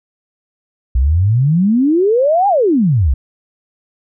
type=exponential two-way sweep; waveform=sine; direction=up then down; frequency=58.6 to 830.6 to 58.6 Hz; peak=-9 dBFS; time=0.95-3.14 s; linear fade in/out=5 ms; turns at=2.48 s; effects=none